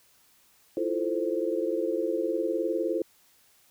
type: chord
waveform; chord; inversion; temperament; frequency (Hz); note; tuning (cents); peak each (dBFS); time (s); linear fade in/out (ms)
sine; F major seventh; third; equal; 329.6 / 349.2 / 440 / 523.3; E4 / F4 / A4 / C5; 0 / 0 / 0 / 0; -31; 0.77-3.02; 2
effects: white hiss -62 dBFS RMS until 3.7 s